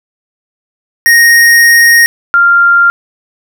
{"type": "tone pair in turn", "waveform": ["square", "sine"], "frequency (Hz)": [1864.7, 1392.1], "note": ["A#6", "F6"], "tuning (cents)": [0, -6], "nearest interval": "perfect fourth", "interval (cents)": 506, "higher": "first", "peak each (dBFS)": -3, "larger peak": "neither", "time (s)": [[1.06, 2.06], [2.34, 2.9]], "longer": "first", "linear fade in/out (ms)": 0, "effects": []}